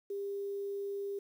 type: tone with quantisation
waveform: sine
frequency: 400 Hz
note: G4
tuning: 35 cents sharp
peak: -35 dBFS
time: 0.1-1.19 s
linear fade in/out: 5 ms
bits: 10
effects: none